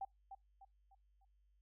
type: tone with echo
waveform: sine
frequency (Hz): 782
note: G5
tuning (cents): -4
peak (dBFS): -40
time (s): 0.01-0.05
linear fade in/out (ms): 5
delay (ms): 300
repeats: 4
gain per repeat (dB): -8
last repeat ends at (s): 1.25
effects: noise-tail reverb RT60 0.2 s tail -25 dB re dry + added 50 Hz sine -70 dBFS peak until 1.61 s